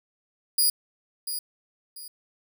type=tone with echo; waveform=10% pulse; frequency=4876 Hz; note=D#8; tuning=36 cents flat; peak=-12 dBFS; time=0.58-0.7 s; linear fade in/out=5 ms; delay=690 ms; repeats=2; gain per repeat=-10 dB; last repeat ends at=2.08 s; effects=none